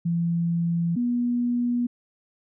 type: tone pair in turn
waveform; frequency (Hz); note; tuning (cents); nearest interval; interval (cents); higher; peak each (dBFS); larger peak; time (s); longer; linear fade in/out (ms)
sine; 169.4 / 242; E3 / B3; +48 / -35; tritone; 617; second; -21 / -21; neither; 0.05-0.96 / 0.96-1.87; neither; 10
effects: none